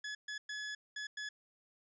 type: tone bursts at uneven times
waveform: sawtooth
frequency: 1701 Hz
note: G#6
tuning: 41 cents sharp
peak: -36 dBFS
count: 5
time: 0.04-0.15 / 0.28-0.38 / 0.49-0.75 / 0.96-1.07 / 1.17-1.29 s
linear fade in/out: 5 ms
effects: resampled to 16000 Hz